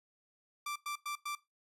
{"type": "tone bursts", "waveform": "sawtooth", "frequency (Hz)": 1174.7, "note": "D6", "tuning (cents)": 0, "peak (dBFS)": -33, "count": 4, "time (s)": [0.66, 1.352], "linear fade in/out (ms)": 5, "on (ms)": 98, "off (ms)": 100, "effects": ["noise-tail reverb RT60 0.2 s tail -17 dB re dry", "resampled to 32000 Hz"]}